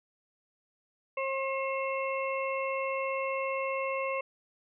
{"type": "harmonic tone", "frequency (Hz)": 537, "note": "C5", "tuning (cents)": 45, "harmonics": [1, 2, 4, 5], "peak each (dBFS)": [-32, -35, -38, -39], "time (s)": [1.17, 4.21], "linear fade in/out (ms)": 5, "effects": []}